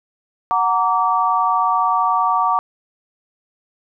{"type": "chord", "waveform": "sine", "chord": "Gb augmented", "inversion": "none", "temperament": "just", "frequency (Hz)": [740, 925, 1156.2], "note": ["Gb5", "Bb5", "D6"], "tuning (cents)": [0, -14, -27], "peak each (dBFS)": [-20, -19, -17], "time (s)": [0.51, 2.59], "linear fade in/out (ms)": 0, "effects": []}